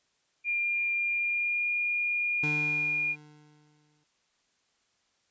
sine tone with pitch glide, 2401 to 2423 Hz, D7 to D#7, +38 to -47 cents, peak -26 dBFS, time 0.44-3.16 s, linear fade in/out 50 ms, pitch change +15 cents, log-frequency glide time 1.14-1.68 s
25% pulse tone with exponential decay, 150 Hz, D3, 37 cents sharp, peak -27 dBFS, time 2.43-4.04 s, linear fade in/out 5 ms, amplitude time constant 350 ms
effects white hiss -72 dBFS RMS until 5.3 s + resampled to 16000 Hz

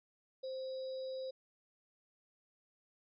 sine tone with sample-and-hold, 523.3 Hz, C5, in tune, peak -39 dBFS, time 0.43-1.31 s, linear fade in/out 10 ms, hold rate 4410 Hz, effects resampled to 16000 Hz

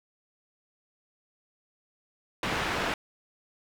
white low-pass noise, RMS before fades -30 dBFS, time 2.43-2.94 s, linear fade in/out 2 ms, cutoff 2100 Hz, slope 12 dB/octave, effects none

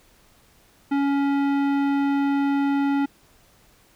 sine tone with tanh clipping, 279.9 Hz, C#4, 17 cents sharp, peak -21 dBFS, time 0.91-3.06 s, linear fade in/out 10 ms, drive 16 dB, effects pink hiss -57 dBFS RMS until 3.95 s

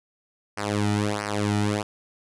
sawtooth tone with flanger, 103.83 Hz, G#2, in tune, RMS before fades -25 dBFS, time 0.57-1.83 s, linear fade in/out 10 ms, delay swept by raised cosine 0.27 to 1.87 ms, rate 1.5 Hz, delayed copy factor -1, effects resampled to 24000 Hz

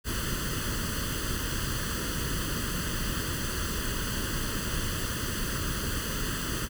pink noise with comb filter, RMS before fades -31 dBFS, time 0.04-6.69 s, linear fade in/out 50 ms, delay 0.65 ms, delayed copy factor +0.85, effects none

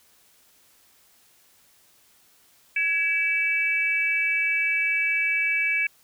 sine tone cluster, 1667 / 2299 / 2644 Hz, G#6 / D7 / E7, +6 / -37 / +5 cents, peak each -30 / -22 / -28 dBFS, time 2.76-5.87 s, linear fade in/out 5 ms, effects white hiss -59 dBFS RMS until 6.03 s

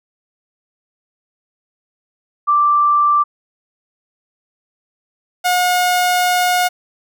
sine / sawtooth tone pair in turn, 1174.7 / 720.9 Hz, D6 / F#5, 0 / -45 cents, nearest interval minor sixth, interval 845 cents, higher first, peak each -10 / -9 dBFS, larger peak second, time 2.47-3.24 / 5.44-6.69 s, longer second, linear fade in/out 20 ms, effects none

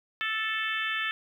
harmonic tone, 439.4 Hz, A4, 2 cents flat, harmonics 3 / 4 / 5 / 6 / 7 / 8, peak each -35 / -31 / -37 / -35 / -37 / -39 dBFS, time 0.21-1.11 s, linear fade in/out 0 ms, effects 10-bit

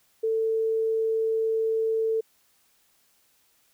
sine tone, 445.5 Hz, A4, 22 cents sharp, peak -22 dBFS, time 0.23-2.21 s, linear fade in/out 10 ms, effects white hiss -65 dBFS RMS until 3.73 s

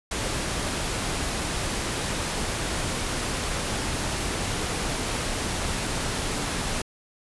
pink noise, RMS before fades -28 dBFS, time 0.11-6.82 s, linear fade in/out 5 ms, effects resampled to 24000 Hz

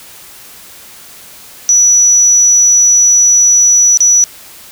sine tone with dropouts, 5900 Hz, F#8, 6 cents flat, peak -4 dBFS, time 1.69-4.24 s, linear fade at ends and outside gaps 0 ms, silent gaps 3.973-4.005 s, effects white hiss -35 dBFS RMS until 4.71 s

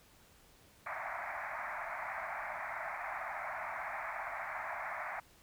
pink band-pass noise, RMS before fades -41 dBFS, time 0.86-5.2 s, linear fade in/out 5 ms, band 620 to 2300 Hz, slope 96 dB/octave, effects pink hiss -63 dBFS RMS until 5.42 s

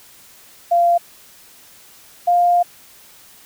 sine tone pair in turn, 691 / 702.7 Hz, F5 / F5, -19 / +10 cents, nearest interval unison, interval 29 cents, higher second, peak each -11 dBFS, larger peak neither, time 0.71-0.98 / 2.27-2.63 s, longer second, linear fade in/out 10 ms, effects white hiss -46 dBFS RMS until 3.45 s

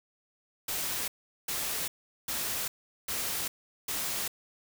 white noise bursts, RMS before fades -33 dBFS, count 5, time 0.68-4.28 s, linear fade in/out 5 ms, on 400 ms, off 400 ms, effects none

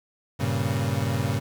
35% pulse chord, G diminished, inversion none, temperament equal, 98 / 116.54 / 138.59 Hz, G2 / Bb2 / Db3, 0 / 0 / 0 cents, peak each -26 dBFS, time 0.39-1.4 s, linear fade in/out 20 ms, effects 8-bit

